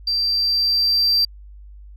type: tone with level ramp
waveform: sine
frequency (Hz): 4699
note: D8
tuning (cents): 0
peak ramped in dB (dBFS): -17 to -11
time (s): 0.07-1.25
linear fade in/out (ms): 5
effects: tanh soft clip ceiling -13 dBFS + added 50 Hz sine -38 dBFS peak until 1.96 s